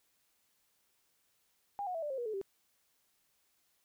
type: tone with pitch steps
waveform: sine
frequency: 808 / 728.2 / 656.3 / 591.5 / 533.1 / 480.4 / 433 / 390.2 Hz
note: G#5 / F#5 / E5 / D5 / C5 / B4 / A4 / G4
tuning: -48 / -28 / -8 / +12 / +32 / -48 / -28 / -8 cents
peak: -35 dBFS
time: 1.79-2.414 s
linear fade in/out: 0 ms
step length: 78 ms
effects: white hiss -75 dBFS RMS until 3.84 s